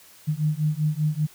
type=beating tone pair; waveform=sine; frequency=150 / 155.1 Hz; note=D3 / D#3; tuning=+37 / -5 cents; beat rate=5.1 Hz; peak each=-24 dBFS; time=0.27-1.27 s; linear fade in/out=20 ms; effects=white hiss -51 dBFS RMS until 1.34 s